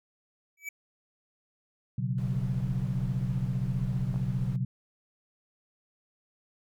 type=tone with exponential growth; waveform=square; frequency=2293 Hz; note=D7; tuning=42 cents flat; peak=-32 dBFS; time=0.57-0.69 s; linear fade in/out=5 ms; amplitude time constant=25 ms
type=chord; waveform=sine; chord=B suspended second; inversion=none; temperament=equal; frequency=123.47 / 138.59 / 185 Hz; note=B2 / C#3 / F#3; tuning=0 / 0 / 0 cents; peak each=-30 / -32 / -34 dBFS; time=1.98-4.65 s; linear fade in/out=5 ms
type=noise; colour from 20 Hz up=brown; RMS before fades=-41 dBFS; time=2.18-4.56 s; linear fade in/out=2 ms
type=clicks; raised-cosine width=1 ms; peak=-31 dBFS; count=2; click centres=4.142 / 4.16 s
effects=none